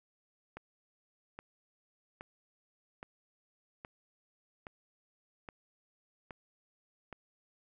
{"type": "click train", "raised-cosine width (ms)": 0.5, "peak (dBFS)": -29, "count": 9, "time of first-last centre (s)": [0.57, 7.127], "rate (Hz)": 1.22, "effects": []}